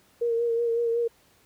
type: tone with vibrato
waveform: sine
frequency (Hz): 466.4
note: A#4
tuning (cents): +1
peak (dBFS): -22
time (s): 0.21-1.08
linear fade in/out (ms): 10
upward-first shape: sine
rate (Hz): 5.4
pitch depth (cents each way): 29
effects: pink hiss -61 dBFS RMS until 1.45 s + high-pass 60 Hz 12 dB/octave